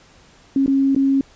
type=tone with dropouts; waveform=sine; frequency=272.2 Hz; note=C#4; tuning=31 cents flat; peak=-13 dBFS; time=0.56-1.21 s; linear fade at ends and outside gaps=2 ms; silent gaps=0.662-0.678 / 0.949-0.962 s; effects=pink hiss -50 dBFS RMS until 1.35 s + resampled to 16000 Hz